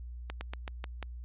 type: slowing click train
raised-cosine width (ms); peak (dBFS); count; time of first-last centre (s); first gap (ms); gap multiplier
0.3; -22; 6; 0.3-1.027; 110; 1.14
effects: added 60 Hz sine -40 dBFS peak until 1.24 s + resampled to 8000 Hz